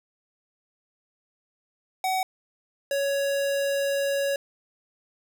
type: tone pair in turn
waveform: square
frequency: 753 / 557.6 Hz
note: F#5 / C#5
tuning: +30 / +10 cents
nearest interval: perfect fourth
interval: 520 cents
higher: first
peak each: -24 dBFS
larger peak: neither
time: 2.04-2.23 / 2.91-4.36 s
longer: second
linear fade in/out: 2 ms
effects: none